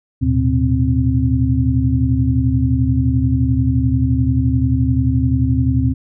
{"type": "tone cluster", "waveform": "sine", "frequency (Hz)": [75.9, 113.1, 124.6, 262], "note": ["D#2", "A2", "B2", "C4"], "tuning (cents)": [-42, 48, 16, 2], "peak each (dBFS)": -18, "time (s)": [0.21, 5.94], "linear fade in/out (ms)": 20, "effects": []}